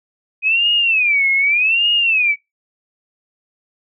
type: tone with vibrato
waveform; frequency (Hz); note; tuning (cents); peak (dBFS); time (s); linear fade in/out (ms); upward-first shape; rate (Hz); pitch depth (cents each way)
sine; 2489; D#7; 0; -12; 0.42-2.36; 50; sine; 0.84; 240
effects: noise-tail reverb RT60 0.2 s tail -22 dB re dry